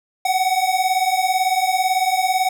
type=beating tone pair; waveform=square; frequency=740 / 758 Hz; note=F#5 / F#5; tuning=0 / +42 cents; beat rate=18 Hz; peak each=-20 dBFS; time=0.25-2.49 s; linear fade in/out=5 ms; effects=none